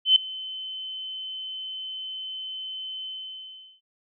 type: tone with ADSR envelope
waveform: sine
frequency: 3058 Hz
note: G7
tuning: 44 cents flat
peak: -11 dBFS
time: 0.05-3.81 s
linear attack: 110 ms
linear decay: 4 ms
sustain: -21 dB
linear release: 760 ms
effects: none